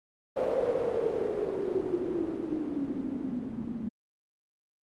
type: noise with low-pass filter sweep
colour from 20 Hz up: blue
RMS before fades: -31 dBFS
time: 0.36-3.89 s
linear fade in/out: 10 ms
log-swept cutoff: 540 to 220 Hz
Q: 8.6
effects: Opus 32 kbps